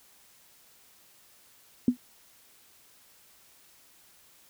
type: tone with exponential decay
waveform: sine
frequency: 246.9 Hz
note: B3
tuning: in tune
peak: -14 dBFS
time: 1.88-1.97 s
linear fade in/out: 2 ms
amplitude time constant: 18 ms
effects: white hiss -59 dBFS RMS until 4.49 s